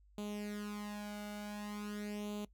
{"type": "tone with flanger", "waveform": "sawtooth", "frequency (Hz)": 207.7, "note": "G#3", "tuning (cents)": 0, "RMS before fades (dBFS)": -43, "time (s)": [0.18, 2.45], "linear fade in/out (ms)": 2, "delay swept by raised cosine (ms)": [0.28, 1.38], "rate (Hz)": 0.46, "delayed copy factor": 0.75, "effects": ["noise-tail reverb RT60 0.1 s tail -20 dB re dry", "added 50 Hz sine -62 dBFS peak until 2.53 s"]}